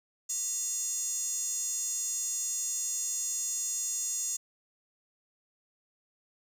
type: tone with high-pass filter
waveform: square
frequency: 394.1 Hz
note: G4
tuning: 9 cents sharp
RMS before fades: -33 dBFS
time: 0.29-4.37 s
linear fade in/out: 10 ms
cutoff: 6900 Hz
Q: 9.3
effects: none